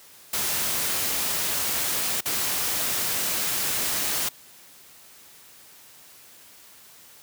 white noise with dropouts, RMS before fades -26 dBFS, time 0.33-4.29 s, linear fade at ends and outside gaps 5 ms, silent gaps 2.208-2.256 s, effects white hiss -50 dBFS RMS until 7.22 s + high-pass 60 Hz 12 dB/octave

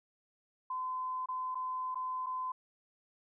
sine tone with dropouts, 1023 Hz, C6, 39 cents flat, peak -34 dBFS, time 0.7-2.52 s, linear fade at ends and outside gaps 5 ms, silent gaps 1.259-1.286 / 1.547-1.553 / 1.946-1.955 / 2.262-2.266 s, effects none

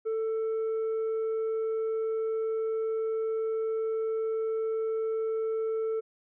sine tone with tanh clipping, 443.7 Hz, A4, 14 cents sharp, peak -28 dBFS, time 0.05-6.01 s, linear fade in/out 20 ms, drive 3 dB, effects none

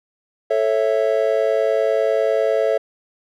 triangle chord, A major, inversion none, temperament just, 440 / 550 / 660 Hz, A4 / C#5 / E5, 0 / -14 / +2 cents, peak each -18 dBFS, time 0.5-2.78 s, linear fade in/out 10 ms, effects none

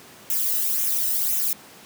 violet noise with flanger, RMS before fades -23 dBFS, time 0.3-1.53 s, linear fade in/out 2 ms, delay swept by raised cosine 0.21 to 0.9 ms, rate 1.9 Hz, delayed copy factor -0.65, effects pink hiss -46 dBFS RMS until 1.85 s + high-pass 150 Hz 12 dB/octave

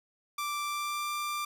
sawtooth tone with pitch glide, 1174 to 1184.9 Hz, D6 to D6, -1 to +15 cents, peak -28 dBFS, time 0.38-1.45 s, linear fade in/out 5 ms, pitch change +16 cents, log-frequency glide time 0.65-1.11 s, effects 11-bit

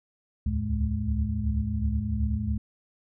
sine tone cluster, 69.5 / 72.3 / 80.2 / 108.9 / 211.5 Hz, C#2 / D2 / E2 / A2 / G#3, +5 / -27 / -47 / -17 / +32 cents, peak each -31 dBFS, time 0.46-2.58 s, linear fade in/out 5 ms, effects none

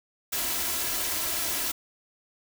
white noise with comb filter, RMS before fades -29 dBFS, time 0.32-1.72 s, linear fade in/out 10 ms, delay 3 ms, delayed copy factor +0.55, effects none

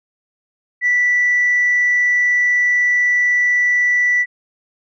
sine tone, 1966 Hz, B6, 8 cents flat, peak -11 dBFS, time 0.81-4.26 s, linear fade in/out 50 ms, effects tanh soft clip ceiling -8 dBFS

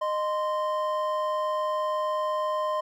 triangle tone pair together, 615 / 1041.1 Hz, D#5 / C6, -20 / -9 cents, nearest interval major sixth, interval 911 cents, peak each -26 dBFS, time 0.01-2.81 s, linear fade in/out 10 ms, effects none

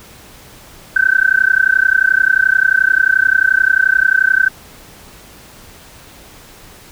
sine tone with amplitude modulation, 1538 Hz, G6, 33 cents flat, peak -5 dBFS, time 0.96-4.49 s, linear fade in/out 5 ms, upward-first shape sine, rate 31.4 Hz, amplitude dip 100%, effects pink hiss -40 dBFS RMS until 6.91 s

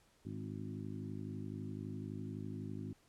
harmonic tone with a mistuned harmonic, 51.91 Hz, G#1, in tune, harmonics 2 / 3 / 4 / 5 / 6 / 7, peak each -46 / -48 / -47 / -48 / -52 / -53 dBFS, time 0.25-2.93 s, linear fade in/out 5 ms, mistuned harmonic 6, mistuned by -18 cents, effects pink hiss -70 dBFS RMS until 3.08 s + low-pass 11000 Hz 12 dB/octave

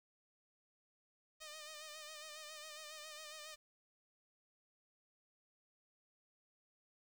5% pulse tone with vibrato, 612 Hz, D#5, 29 cents flat, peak -38 dBFS, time 1.4-3.56 s, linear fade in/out 20 ms, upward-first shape sine, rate 7.3 Hz, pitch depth 51 cents each way, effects 11-bit

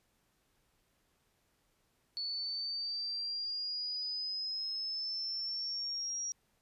sine exponential sweep, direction up, 4437 to 5690 Hz, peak -35 dBFS, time 2.17-6.32 s, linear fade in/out 0 ms, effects pink hiss -75 dBFS RMS until 6.61 s + resampled to 32000 Hz

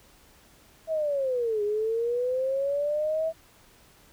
sine linear two-way sweep, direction down then up, 653 to 409.4 to 653 Hz, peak -24 dBFS, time 0.87-3.33 s, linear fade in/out 50 ms, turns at 1.63 s, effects pink hiss -57 dBFS RMS until 4.12 s

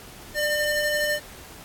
40% pulse ring-modulated tone, 1202 Hz, D6, 40 cents sharp, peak -18 dBFS, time 0.34-1.2 s, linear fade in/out 50 ms, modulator 607 Hz, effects pink hiss -44 dBFS RMS until 1.64 s + AAC 64 kbps

